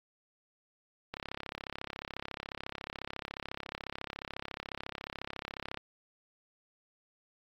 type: click train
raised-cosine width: 0.3 ms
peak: -22 dBFS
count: 159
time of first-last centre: 1.14-5.773 s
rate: 34.1 Hz
effects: AAC 48 kbps